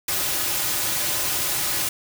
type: noise with comb filter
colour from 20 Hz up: white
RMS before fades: -24 dBFS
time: 0.08-1.89 s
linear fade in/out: 5 ms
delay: 4.4 ms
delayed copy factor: -0.65
effects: none